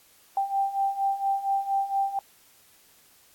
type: beating tone pair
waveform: sine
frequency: 784 / 788.3 Hz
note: G5 / G5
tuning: 0 / +9 cents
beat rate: 4.3 Hz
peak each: -29 / -25 dBFS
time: 0.37-2.19 s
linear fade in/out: 2 ms
effects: white hiss -58 dBFS RMS until 3.34 s + AAC 64 kbps